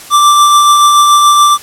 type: tone with tremolo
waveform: square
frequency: 1174.7 Hz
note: D6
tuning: in tune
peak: -3 dBFS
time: 0.1-1.58 s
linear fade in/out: 50 ms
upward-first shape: triangle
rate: 7 Hz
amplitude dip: 30%
effects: white hiss -31 dBFS RMS until 1.62 s + low-pass 12000 Hz 12 dB/octave